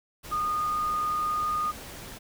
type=tone in noise; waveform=sine; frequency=1227 Hz; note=D#6; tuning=25 cents flat; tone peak=-25 dBFS; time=0.31-1.72 s; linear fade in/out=20 ms; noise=pink; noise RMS=-42 dBFS; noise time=0.23-2.19 s; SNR=+14 dB; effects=none